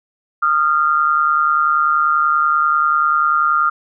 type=tone pair together; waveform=sine; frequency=1227.7 / 1378 Hz; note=D#6 / F6; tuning=-24 / -24 cents; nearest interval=major second; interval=200 cents; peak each=-15 dBFS; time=0.42-3.7 s; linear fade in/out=10 ms; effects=none